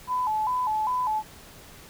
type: tone with vibrato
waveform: sine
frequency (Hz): 930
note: A#5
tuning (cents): -4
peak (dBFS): -23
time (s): 0.07-1.23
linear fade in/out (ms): 50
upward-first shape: square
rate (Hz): 2.5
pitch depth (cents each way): 130
effects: pink hiss -48 dBFS RMS until 1.89 s